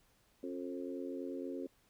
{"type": "harmonic tone with a mistuned harmonic", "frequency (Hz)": 88.8, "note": "F2", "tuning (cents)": 29, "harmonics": [3, 4, 5, 6], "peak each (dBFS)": [-42, -44, -46, -48], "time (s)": [0.43, 1.67], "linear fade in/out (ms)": 5, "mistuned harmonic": 3, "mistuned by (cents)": 32, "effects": ["pink hiss -71 dBFS RMS until 1.89 s"]}